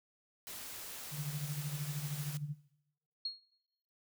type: noise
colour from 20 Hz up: white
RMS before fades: -46 dBFS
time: 0.47-2.37 s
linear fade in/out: 0 ms
type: tone with tremolo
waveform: sine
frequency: 146.83 Hz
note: D3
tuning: in tune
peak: -34 dBFS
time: 1.11-2.56 s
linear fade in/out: 50 ms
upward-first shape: sine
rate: 13 Hz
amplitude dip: 70%
type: tone with exponential decay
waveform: sine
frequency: 4291 Hz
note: C8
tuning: 43 cents sharp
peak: -32 dBFS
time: 3.25-3.44 s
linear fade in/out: 5 ms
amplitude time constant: 40 ms
effects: noise-tail reverb RT60 0.9 s tail -21 dB re dry